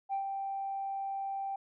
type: tone with ADSR envelope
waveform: sine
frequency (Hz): 784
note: G5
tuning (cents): 0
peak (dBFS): -28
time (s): 0.09-1.56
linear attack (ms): 42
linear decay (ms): 100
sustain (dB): -5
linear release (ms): 5
effects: tanh soft clip ceiling -27 dBFS